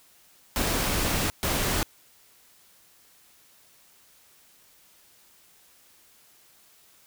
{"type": "noise bursts at uneven times", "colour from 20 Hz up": "pink", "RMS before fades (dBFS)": -26, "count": 2, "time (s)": [[0.56, 1.3], [1.43, 1.83]], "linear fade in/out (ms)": 0, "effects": ["white hiss -58 dBFS RMS until 7.06 s"]}